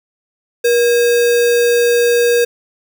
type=tone with sample-and-hold; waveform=sine; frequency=476.7 Hz; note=A#4; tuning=39 cents sharp; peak=-9 dBFS; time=0.64-2.45 s; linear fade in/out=10 ms; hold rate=2100 Hz; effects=none